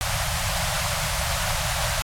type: band-stop noise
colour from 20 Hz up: pink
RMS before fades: -25 dBFS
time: 0.01-2.02 s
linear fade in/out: 0 ms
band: 170 to 550 Hz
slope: 96 dB/octave
effects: low-pass 12000 Hz 12 dB/octave + AAC 64 kbps